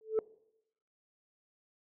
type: tone with exponential growth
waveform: sine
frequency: 438.5 Hz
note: A4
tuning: 6 cents flat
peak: -21 dBFS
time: 0.01-0.19 s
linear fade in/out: 1 ms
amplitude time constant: 37 ms
effects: noise-tail reverb RT60 0.8 s tail -22 dB re dry + tanh soft clip ceiling -23 dBFS